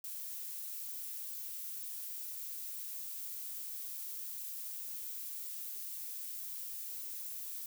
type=noise; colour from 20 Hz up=violet; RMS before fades=-43 dBFS; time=0.04-7.66 s; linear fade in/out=2 ms; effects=none